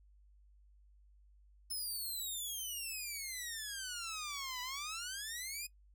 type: exponential two-way sweep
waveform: 10% pulse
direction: down then up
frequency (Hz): 5274 to 980 to 2504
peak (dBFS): -32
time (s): 1.7-5.67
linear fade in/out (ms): 10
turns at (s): 4.61
effects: noise-tail reverb RT60 0.1 s tail -20 dB re dry + added 50 Hz sine -61 dBFS peak until 5.94 s